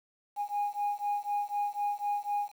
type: beating tone pair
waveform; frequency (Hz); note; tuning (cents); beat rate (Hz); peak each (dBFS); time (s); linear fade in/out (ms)
sine; 819 / 823; G#5 / G#5; -24 / -16; 4; -31; 0.36-2.52; 50
effects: tanh soft clip ceiling -25 dBFS + 9-bit